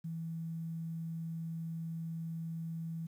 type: tone with quantisation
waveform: sine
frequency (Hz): 164.1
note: E3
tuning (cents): -8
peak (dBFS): -37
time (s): 0.04-3.07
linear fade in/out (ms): 10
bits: 11
effects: none